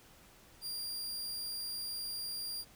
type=tone; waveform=sawtooth; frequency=4778 Hz; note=D8; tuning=29 cents sharp; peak=-35 dBFS; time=0.61-2.65 s; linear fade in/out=50 ms; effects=pink hiss -60 dBFS RMS until 2.75 s